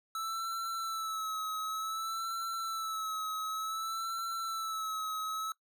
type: tone with vibrato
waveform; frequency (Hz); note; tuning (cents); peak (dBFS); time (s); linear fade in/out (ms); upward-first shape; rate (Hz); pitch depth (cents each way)
square; 1312; E6; -9; -35; 0.15-5.52; 2; sine; 0.55; 45
effects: noise-tail reverb RT60 0.1 s tail -20 dB re dry